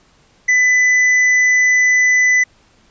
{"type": "tone with tanh clipping", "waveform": "sine", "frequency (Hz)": 1999, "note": "B6", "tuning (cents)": 20, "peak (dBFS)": -11, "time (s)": [0.48, 2.44], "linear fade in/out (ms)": 10, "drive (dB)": 8, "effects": ["pink hiss -53 dBFS RMS until 2.9 s", "resampled to 16000 Hz"]}